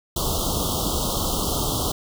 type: band-stop noise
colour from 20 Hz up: pink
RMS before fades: -24 dBFS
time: 0.16-1.92 s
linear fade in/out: 5 ms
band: 1300 to 3000 Hz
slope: 96 dB/octave
effects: none